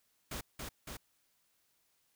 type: noise with echo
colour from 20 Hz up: pink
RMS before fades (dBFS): -41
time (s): 0.31-0.41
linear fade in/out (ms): 5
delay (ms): 280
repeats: 2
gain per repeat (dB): -2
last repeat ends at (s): 0.97
effects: white hiss -75 dBFS RMS until 2.15 s